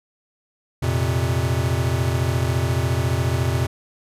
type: chord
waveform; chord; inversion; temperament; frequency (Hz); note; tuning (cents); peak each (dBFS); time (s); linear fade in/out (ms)
square; F suspended fourth; none; equal; 87.31 / 116.54 / 130.81; F2 / Bb2 / C3; 0 / 0 / 0; -24; 0.82-3.67; 10
effects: resampled to 32000 Hz